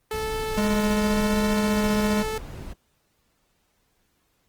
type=tone with vibrato; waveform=sawtooth; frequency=435.5 Hz; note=A4; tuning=18 cents flat; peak=-23 dBFS; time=0.11-2.38 s; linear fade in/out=2 ms; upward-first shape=triangle; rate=0.95 Hz; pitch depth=13 cents each way
type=noise; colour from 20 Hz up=brown; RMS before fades=-34 dBFS; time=0.12-2.74 s; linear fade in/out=20 ms
type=tone with tremolo; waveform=square; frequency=207.7 Hz; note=G#3; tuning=in tune; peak=-21 dBFS; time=0.57-2.23 s; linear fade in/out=10 ms; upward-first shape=square; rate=15 Hz; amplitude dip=25%
effects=pink hiss -69 dBFS RMS until 4.48 s + Opus 24 kbps